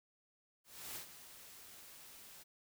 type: noise with ADSR envelope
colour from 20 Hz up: white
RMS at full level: -45 dBFS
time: 0.64-2.44 s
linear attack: 320 ms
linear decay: 96 ms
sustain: -11 dB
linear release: 21 ms
effects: none